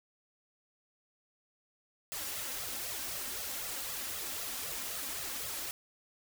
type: noise with flanger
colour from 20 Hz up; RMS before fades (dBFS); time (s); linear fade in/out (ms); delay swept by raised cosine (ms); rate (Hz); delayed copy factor
white; -39; 2.12-5.71; 0; 1.5 to 3.8; 3.9; +0.75
effects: none